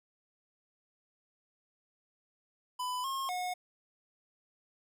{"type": "tone with pitch steps", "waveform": "square", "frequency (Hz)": [999, 1076, 726], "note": ["B5", "C6", "F#5"], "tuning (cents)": [20, 48, -33], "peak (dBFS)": -34, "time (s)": [2.79, 3.54], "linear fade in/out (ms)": 10, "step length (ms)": 250, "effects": []}